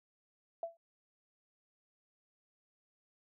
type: tone with exponential decay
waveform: sine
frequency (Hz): 670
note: E5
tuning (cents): +28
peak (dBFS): -32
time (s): 0.63-0.77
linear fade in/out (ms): 2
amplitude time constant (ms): 30
effects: none